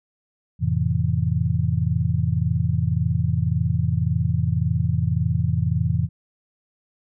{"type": "chord", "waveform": "sine", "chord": "F major seventh", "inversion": "none", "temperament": "just", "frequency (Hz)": [87.31, 109.13, 130.96, 163.7], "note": ["F2", "A2", "C3", "E3"], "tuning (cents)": [0, -14, 2, -12], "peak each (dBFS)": -24, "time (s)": [0.59, 6.09], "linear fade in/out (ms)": 50, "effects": []}